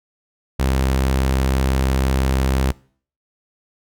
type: tone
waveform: sawtooth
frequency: 66 Hz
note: C2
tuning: 16 cents sharp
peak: -12 dBFS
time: 0.59-2.72 s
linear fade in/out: 10 ms
effects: noise-tail reverb RT60 0.5 s tail -23 dB re dry